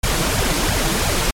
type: noise with flanger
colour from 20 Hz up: pink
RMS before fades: -18 dBFS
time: 0.03-1.31 s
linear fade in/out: 10 ms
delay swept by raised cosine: 1.2 to 6.6 ms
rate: 2.9 Hz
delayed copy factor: +0.85
effects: low-pass 12000 Hz 12 dB/octave + MP3 96 kbps